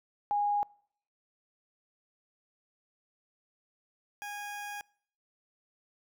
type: tone pair in turn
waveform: sine / 20% pulse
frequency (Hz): 822 / 822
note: G#5 / G#5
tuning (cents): -18 / -18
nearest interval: unison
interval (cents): 0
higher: neither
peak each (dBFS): -26 / -33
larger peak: first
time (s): 0.31-0.63 / 4.22-4.81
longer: second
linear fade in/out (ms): 0
effects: noise-tail reverb RT60 0.6 s tail -26 dB re dry